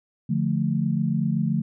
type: chord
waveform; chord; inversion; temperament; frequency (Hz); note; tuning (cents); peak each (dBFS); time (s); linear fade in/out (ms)
sine; D minor; none; equal; 146.83 / 174.61 / 220; D3 / F3 / A3; 0 / 0 / 0; -25; 0.29-1.62; 10
effects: none